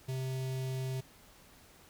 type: tone with notch filter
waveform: square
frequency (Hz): 130.81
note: C3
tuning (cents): 0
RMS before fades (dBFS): -36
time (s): 0.08-1.01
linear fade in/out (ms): 10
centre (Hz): 1300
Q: 0.9
effects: pink hiss -59 dBFS RMS until 1.89 s

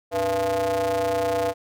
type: ring-modulated tone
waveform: square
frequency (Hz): 94.9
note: F#2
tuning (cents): +44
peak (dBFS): -19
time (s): 0.11-1.54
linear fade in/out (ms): 50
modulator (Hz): 584
effects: none

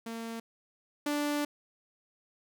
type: tone pair in turn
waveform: sawtooth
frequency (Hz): 228.3 / 293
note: A#3 / D4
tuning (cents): -36 / -4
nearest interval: major third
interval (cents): 432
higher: second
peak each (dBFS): -33 / -25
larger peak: second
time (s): 0.06-0.4 / 1.06-1.45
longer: second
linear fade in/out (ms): 5
effects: none

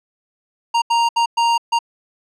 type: tone bursts at uneven times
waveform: square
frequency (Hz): 932.3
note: A#5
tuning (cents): 0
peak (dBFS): -14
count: 5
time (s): 0.74-0.82 / 0.9-1.09 / 1.16-1.26 / 1.37-1.58 / 1.72-1.79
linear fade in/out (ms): 10
effects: low-pass 6000 Hz 12 dB/octave

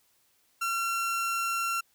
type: tone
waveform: 30% pulse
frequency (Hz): 1364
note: F6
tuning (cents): -41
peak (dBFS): -25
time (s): 0.61-1.81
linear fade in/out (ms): 10
effects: white hiss -68 dBFS RMS until 1.94 s

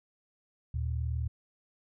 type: tone pair together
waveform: sine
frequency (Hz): 76.4 / 116.36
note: D#2 / A#2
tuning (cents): -31 / -3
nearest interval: perfect fifth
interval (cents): 728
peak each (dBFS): -31 / -34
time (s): 0.74-1.28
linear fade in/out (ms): 5
effects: none

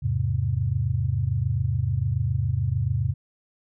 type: chord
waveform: sine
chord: E augmented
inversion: none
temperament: equal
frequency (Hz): 82.41 / 103.83 / 130.81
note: E2 / G#2 / B#2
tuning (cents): 0 / 0 / 0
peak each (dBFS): -28 / -25 / -25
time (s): 0.02-3.14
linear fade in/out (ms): 20
effects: none

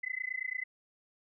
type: tone with amplitude modulation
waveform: sine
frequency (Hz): 2026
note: B6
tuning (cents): +44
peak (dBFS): -30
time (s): 0.03-0.64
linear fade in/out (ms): 10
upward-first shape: sine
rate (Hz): 28.9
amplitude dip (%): 100
effects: none

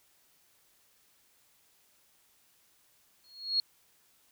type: tone with exponential growth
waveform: sine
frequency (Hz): 4304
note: C8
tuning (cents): +48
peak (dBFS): -22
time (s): 3.24-3.6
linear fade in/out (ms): 1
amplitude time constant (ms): 78
effects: white hiss -67 dBFS RMS until 4.31 s

